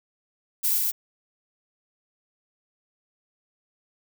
violet noise with echo, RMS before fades -23 dBFS, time 0.63-0.79 s, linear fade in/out 20 ms, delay 130 ms, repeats 1, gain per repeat -2 dB, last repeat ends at 0.92 s, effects none

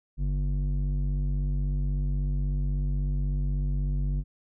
square tone with low-pass filter, 48.15 Hz, G1, 30 cents flat, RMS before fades -27 dBFS, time 0.17-4.24 s, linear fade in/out 50 ms, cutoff 170 Hz, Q 1.5, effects none

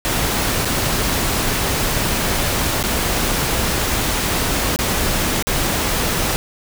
pink noise with dropouts, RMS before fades -19 dBFS, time 0.05-6.36 s, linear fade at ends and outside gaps 0 ms, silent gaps 0.648-0.654 / 2.828-2.838 / 4.761-4.789 / 5.425-5.47 s, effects none

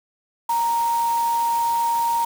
sine tone in noise, 932.3 Hz, A#5, in tune, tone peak -18 dBFS, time 0.49-2.25 s, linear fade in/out 5 ms, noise white, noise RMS -35 dBFS, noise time 0.49-2.25 s, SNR +14 dB, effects none

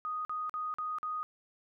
sine tone bursts, 1243 Hz, D#6, 2 cents flat, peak -33 dBFS, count 5, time 0.05-1.23 s, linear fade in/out 0 ms, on 200 ms, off 45 ms, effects none

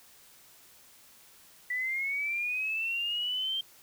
sine linear sweep, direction up, 1961 to 3168 Hz, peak -29 dBFS, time 1.7-3.61 s, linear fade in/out 5 ms, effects white hiss -57 dBFS RMS until 3.82 s

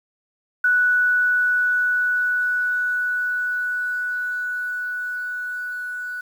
sine tone with level ramp, 1478 Hz, F#6, 2 cents flat, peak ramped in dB -14 to -27 dBFS, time 0.64-6.21 s, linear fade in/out 5 ms, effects 8-bit

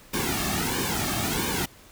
pink noise with flanger, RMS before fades -27 dBFS, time 0.13-1.66 s, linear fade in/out 10 ms, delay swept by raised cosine 1.5 to 2.07 ms, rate 1.5 Hz, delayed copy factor -0.85, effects pink hiss -51 dBFS RMS until 1.91 s

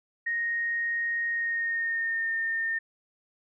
sine tone with pitch glide, 1864.7 to 1819 Hz, A#6 to A#6, 0 to -43 cents, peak -26 dBFS, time 0.26-2.79 s, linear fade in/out 10 ms, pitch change -43 cents, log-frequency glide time 1.3-2.34 s, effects none

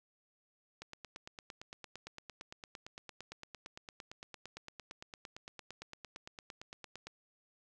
click train, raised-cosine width 0.2 ms, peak -29 dBFS, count 56, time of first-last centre 0.82-7.07 s, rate 8.8 Hz, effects none

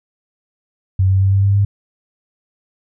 sine tone with pitch steps, 94.6 / 95.75 / 96.92 / 98.11 / 99.3 / 100.52 Hz, F#2 / G2 / G2 / G2 / G2 / G2, +39 / -40 / -19 / +2 / +23 / +44 cents, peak -10 dBFS, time 0.99-1.65 s, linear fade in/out 5 ms, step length 110 ms, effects none

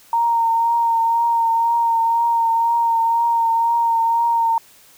sine tone with vibrato, 924 Hz, A#5, 16 cents flat, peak -14 dBFS, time 0.13-4.58 s, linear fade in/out 2 ms, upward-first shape triangle, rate 2 Hz, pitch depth 25 cents each way, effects white hiss -49 dBFS RMS until 4.97 s

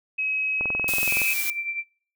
sine tone with pitch glide, 2550 to 2571 Hz, D#7 to E7, +42 to -44 cents, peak -23 dBFS, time 0.18-1.34 s, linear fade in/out 10 ms, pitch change +14 cents, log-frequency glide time 0.54-1.22 s
click train, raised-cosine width 1 ms, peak -19 dBFS, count 14, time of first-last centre 0.61-1.217 s, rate 21.4 Hz
blue noise, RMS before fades -28 dBFS, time 0.88-1.5 s, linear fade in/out 0 ms
sine tone with tremolo, 2349 Hz, D7, in tune, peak -24 dBFS, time 1.06-1.84 s, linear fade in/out 50 ms, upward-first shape triangle, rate 9.9 Hz, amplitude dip 75%
effects noise-tail reverb RT60 0.5 s tail -23 dB re dry

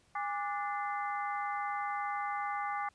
harmonic tone with a mistuned harmonic, 293.7 Hz, D4, in tune, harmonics 3 / 4 / 5 / 6 / 7, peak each -36 / -37 / -46 / -47 / -43 dBFS, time 0.15-2.89 s, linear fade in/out 5 ms, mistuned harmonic 3, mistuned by -130 cents, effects pink hiss -68 dBFS RMS until 2.94 s + resampled to 22050 Hz

